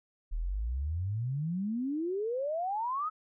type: exponential sweep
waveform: sine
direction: up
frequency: 36.71 to 1301 Hz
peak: -30 dBFS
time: 0.31-3.1 s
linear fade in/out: 20 ms
effects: none